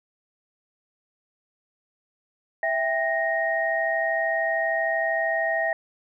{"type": "tone cluster", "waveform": "sine", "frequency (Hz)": [657, 790, 1866], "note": ["E5", "G5", "A#6"], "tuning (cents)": [-6, 13, 1], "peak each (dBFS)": [-25, -30, -25], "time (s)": [2.63, 5.73], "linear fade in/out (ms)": 2, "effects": []}